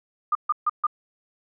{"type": "tone bursts", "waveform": "sine", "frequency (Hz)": 1214, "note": "D#6", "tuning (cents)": -43, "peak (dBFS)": -18, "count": 4, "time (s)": [0.32, 0.868], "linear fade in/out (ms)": 5, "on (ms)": 32, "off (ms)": 140, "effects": []}